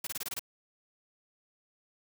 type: noise bursts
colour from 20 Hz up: white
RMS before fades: -36 dBFS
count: 7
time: 0.04-0.394 s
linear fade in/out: 5 ms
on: 30 ms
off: 24 ms
effects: none